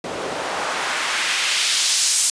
white noise with band-pass filter sweep, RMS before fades -21 dBFS, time 0.04-2.3 s, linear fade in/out 2 ms, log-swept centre 370 to 8200 Hz, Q 1, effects resampled to 22050 Hz

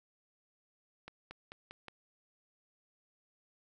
accelerating click train, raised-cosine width 0.3 ms, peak -30 dBFS, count 5, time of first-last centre 1.08-1.883 s, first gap 230 ms, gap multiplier 0.91, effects none

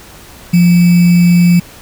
sine tone with sample-and-hold, 174.61 Hz, F3, in tune, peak -4 dBFS, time 0.53-1.6 s, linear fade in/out 10 ms, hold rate 2450 Hz, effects pink hiss -36 dBFS RMS until 1.81 s

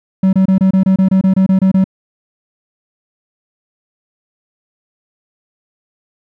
triangle tone bursts, 190 Hz, F#3, 46 cents sharp, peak -5 dBFS, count 13, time 0.23-1.842 s, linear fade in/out 5 ms, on 100 ms, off 26 ms, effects none

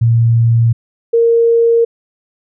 sine tone pair in turn, 115.9 / 463.6 Hz, A#2 / A#4, -10 / -10 cents, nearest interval 2 octaves, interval 2400 cents, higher second, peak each -7 dBFS, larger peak neither, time 0.01-0.73 / 1.13-1.85 s, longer neither, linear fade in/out 10 ms, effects none

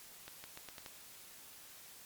accelerating click train, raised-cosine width 0.2 ms, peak -29 dBFS, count 6, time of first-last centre 0.28-0.862 s, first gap 160 ms, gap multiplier 0.84, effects white hiss -55 dBFS RMS until 2.05 s + MP3 96 kbps

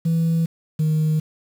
sine tone pair in turn, 164.81 / 155.56 Hz, E3 / D#3, 0 / 0 cents, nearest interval minor second, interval 100 cents, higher first, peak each -14 dBFS, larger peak neither, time 0.05-0.46 / 0.79-1.2 s, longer neither, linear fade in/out 10 ms, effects tanh soft clip ceiling -15 dBFS + 7-bit

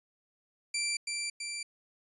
15% pulse tone with echo, 2349 Hz, D7, in tune, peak -23 dBFS, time 0.74-0.97 s, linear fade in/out 5 ms, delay 330 ms, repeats 2, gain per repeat -3 dB, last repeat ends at 1.63 s, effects resampled to 24000 Hz

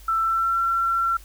sine tone with pitch glide, 1331 to 1357.4 Hz, E6 to F6, +16 to -50 cents, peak -19 dBFS, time 0.08-1.17 s, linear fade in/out 5 ms, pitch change +34 cents, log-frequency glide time 0.19-0.59 s, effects added 50 Hz sine -43 dBFS peak until 1.24 s + white hiss -51 dBFS RMS until 1.24 s

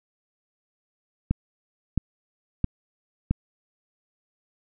click train, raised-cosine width 5 ms, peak -9 dBFS, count 4, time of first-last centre 1.31-3.31 s, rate 1.5 Hz, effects none

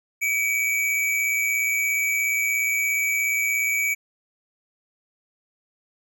square tone pair together, 2279 / 2396 Hz, C#7 / D7, +47 / +34 cents, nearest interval minor second, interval 87 cents, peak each -22 / -30 dBFS, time 0.21-3.95 s, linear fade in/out 20 ms, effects none

